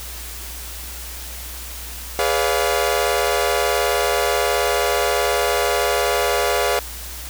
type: chord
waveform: sawtooth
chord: G# diminished seventh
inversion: none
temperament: equal with one note detuned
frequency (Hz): 415.3 / 493.9 / 572.6 / 698.5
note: G#4 / B4 / D5 / F5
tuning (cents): 0 / 0 / -44 / 0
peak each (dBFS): -19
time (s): 2.19-6.79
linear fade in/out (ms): 0
effects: added 60 Hz sine -34 dBFS peak until 7.29 s + white hiss -34 dBFS RMS until 7.29 s